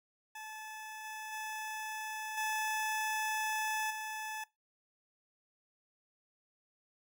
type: tone with level steps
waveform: 20% pulse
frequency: 867 Hz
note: A5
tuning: 26 cents flat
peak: -39 / -37 / -34 / -28 / -34 dBFS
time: 0.35-4.44 s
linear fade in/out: 5 ms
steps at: 1.04 / 1.32 / 2.37 / 3.9 s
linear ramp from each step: 10 ms
effects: noise-tail reverb RT60 0.2 s tail -20 dB re dry

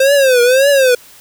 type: tone with vibrato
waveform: square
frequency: 523.3 Hz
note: C5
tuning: in tune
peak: -8 dBFS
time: 0-0.95 s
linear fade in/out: 5 ms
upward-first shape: triangle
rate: 1.8 Hz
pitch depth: 170 cents each way
effects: white hiss -41 dBFS RMS until 1.2 s

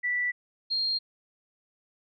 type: tone pair in turn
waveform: sine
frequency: 1966 / 4217 Hz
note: B6 / C8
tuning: -8 / +13 cents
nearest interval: octave + minor second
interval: 1321 cents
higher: second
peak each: -25 dBFS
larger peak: neither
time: 0.03-0.32 / 0.7-0.99 s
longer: neither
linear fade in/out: 20 ms
effects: none

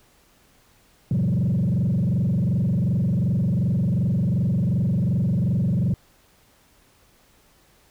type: tone with frequency modulation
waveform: sine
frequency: 150.7 Hz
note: D3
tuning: 45 cents sharp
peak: -16 dBFS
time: 1.11-5.94 s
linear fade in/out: 2 ms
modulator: 22.7 Hz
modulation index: 2.1
effects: tanh soft clip ceiling -17 dBFS + pink hiss -58 dBFS RMS until 7.9 s

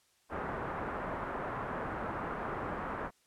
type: low-pass noise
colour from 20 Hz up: white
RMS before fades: -38 dBFS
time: 0.29-3.11 s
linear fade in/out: 50 ms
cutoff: 1400 Hz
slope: 24 dB/octave
effects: white hiss -70 dBFS RMS until 3.26 s + low-pass 10000 Hz 12 dB/octave

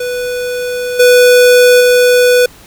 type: tone with level steps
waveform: square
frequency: 493.9 Hz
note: B4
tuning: in tune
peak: -16 / -4 / -6 dBFS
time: 0-2.46 s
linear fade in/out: 5 ms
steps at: 0.99 / 1.8 s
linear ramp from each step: 10 ms
effects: pink hiss -39 dBFS RMS until 2.66 s

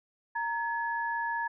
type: tone pair together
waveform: sine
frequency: 929 / 1703.8 Hz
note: A#5 / G#6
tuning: -6 / +44 cents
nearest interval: major seventh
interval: 1050 cents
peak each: -31 / -33 dBFS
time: 0.35-1.48 s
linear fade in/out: 10 ms
effects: none

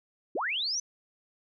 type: linear sweep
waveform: sine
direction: up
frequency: 246.9 to 6140 Hz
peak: -28 dBFS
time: 0.35-0.8 s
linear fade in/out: 5 ms
effects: none

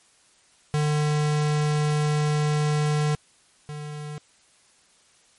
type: tone pair in turn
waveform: square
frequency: 150 / 149.33 Hz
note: D3 / D3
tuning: +37 / +29 cents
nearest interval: unison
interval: 8 cents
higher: first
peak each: -21 / -33 dBFS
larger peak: first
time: 0.74-3.15 / 3.69-4.18 s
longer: first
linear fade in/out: 0 ms
effects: white hiss -59 dBFS RMS until 5.38 s + MP3 48 kbps

